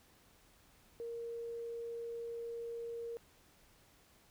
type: tone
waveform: sine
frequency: 466.2 Hz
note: A#4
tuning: in tune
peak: -40 dBFS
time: 1-3.17 s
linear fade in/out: 0 ms
effects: pink hiss -66 dBFS RMS until 4.3 s